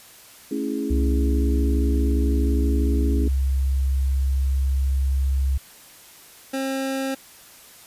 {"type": "chord", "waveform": "sine", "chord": "A major seventh", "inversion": "none", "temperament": "equal", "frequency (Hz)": [220, 277.2, 329.6, 415.3], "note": ["A3", "C#4", "E4", "G#4"], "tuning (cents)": [0, 0, 0, 0], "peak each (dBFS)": [-30, -26, -30, -31], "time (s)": [0.51, 3.28], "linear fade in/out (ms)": 5}
{"type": "tone with pitch glide", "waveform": "sine", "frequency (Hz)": [67, 67.43], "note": ["C2", "C#2"], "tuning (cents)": [42, -47], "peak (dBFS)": -18, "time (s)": [0.9, 5.58], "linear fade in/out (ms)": 10, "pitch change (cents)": 11, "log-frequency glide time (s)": [3.2, 5.22]}
{"type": "tone", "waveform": "25% pulse", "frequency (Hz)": 268, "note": "C4", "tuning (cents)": 42, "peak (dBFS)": -20, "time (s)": [6.53, 7.15], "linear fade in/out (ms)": 10}
{"effects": ["white hiss -47 dBFS RMS until 7.86 s", "resampled to 32000 Hz"]}